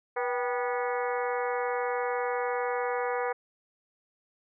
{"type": "harmonic tone with a mistuned harmonic", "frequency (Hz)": 244.2, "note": "B3", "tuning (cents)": -19, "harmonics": [2, 3, 4, 5, 6, 7, 8, 9], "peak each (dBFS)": [-30, -34, -36, -38, -40, -41, -42, -43], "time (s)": [0.16, 3.33], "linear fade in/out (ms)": 10, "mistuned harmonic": 3, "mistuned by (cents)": 88, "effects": []}